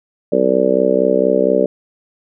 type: harmonic tone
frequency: 64.3 Hz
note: C2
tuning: 30 cents flat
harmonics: 3 / 4 / 5 / 6 / 7 / 8 / 9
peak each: -22 / -21 / -22 / -20 / -16 / -20 / -16 dBFS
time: 0.32-1.66 s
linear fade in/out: 5 ms
effects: none